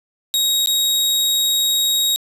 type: tone with dropouts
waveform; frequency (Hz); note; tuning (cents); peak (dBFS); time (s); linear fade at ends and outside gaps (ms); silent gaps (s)
sawtooth; 3784; A#7; +25; -12; 0.34-2.16; 0; 0.66-0.672
effects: resampled to 32000 Hz + 7-bit